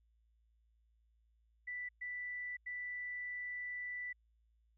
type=tone bursts at uneven times; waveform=sine; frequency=1975.5 Hz; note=B6; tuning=in tune; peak=-40 dBFS; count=3; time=1.67-1.89 / 2.01-2.57 / 2.66-4.13 s; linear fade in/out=10 ms; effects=added 56 Hz sine -70 dBFS peak until 4.77 s